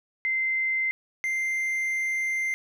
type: tone pair in turn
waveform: sine / triangle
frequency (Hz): 2077 / 2089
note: C7 / C7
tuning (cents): -13 / -3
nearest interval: unison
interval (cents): 10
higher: second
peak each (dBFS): -23 / -23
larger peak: neither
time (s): 0.25-0.91 / 1.24-2.54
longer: second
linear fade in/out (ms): 0
effects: none